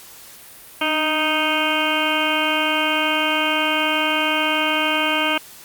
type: harmonic tone with a mistuned harmonic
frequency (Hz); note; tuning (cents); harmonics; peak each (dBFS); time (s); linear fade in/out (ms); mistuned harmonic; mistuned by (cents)
311.1; D#4; 0; 1 / 2 / 3 / 4 / 5 / 7 / 8 / 9 / 10; -26 / -26 / -26 / -26 / -26 / -26 / -26 / -26 / -26; 0.81-5.38; 5; 1; -45
effects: white hiss -42 dBFS RMS until 5.64 s + Opus 48 kbps